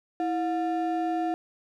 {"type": "ring-modulated tone", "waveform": "triangle", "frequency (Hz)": 523.3, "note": "C5", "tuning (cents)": 0, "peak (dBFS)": -20, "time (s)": [0.2, 1.34], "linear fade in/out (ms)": 0, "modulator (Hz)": 196, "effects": []}